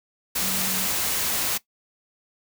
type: tone in noise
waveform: sine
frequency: 189 Hz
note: F#3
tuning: 37 cents sharp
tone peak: -33 dBFS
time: 0.41-0.87 s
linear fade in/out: 10 ms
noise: white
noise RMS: -25 dBFS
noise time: 0.35-1.58 s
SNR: -11 dB
effects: noise-tail reverb RT60 0.1 s tail -18 dB re dry